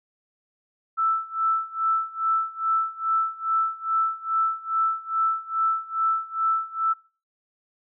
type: tone with tremolo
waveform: sine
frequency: 1322 Hz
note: E6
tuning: 5 cents sharp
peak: -18 dBFS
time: 0.97-6.94 s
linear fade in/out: 20 ms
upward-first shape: sine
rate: 2.4 Hz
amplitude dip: 90%
effects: noise-tail reverb RT60 0.4 s tail -25 dB re dry